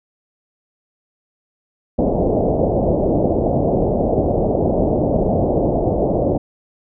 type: low-pass noise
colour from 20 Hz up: white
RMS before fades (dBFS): -17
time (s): 1.98-6.38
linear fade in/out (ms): 10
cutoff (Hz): 690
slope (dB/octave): 48
effects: none